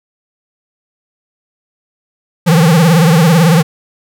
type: tone with vibrato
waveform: square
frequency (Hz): 164.81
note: E3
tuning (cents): 0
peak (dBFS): -6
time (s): 2.46-3.63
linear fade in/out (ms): 20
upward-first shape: triangle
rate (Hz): 18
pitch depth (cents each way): 180
effects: none